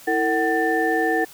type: tone cluster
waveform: sine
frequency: 326.7 / 453.5 / 753 / 1780 Hz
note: E4 / A#4 / F#5 / A6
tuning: -15 / -48 / +30 / +20 cents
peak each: -23 dBFS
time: 0.07-1.25 s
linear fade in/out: 10 ms
effects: tanh soft clip ceiling -8 dBFS + white hiss -45 dBFS RMS until 1.33 s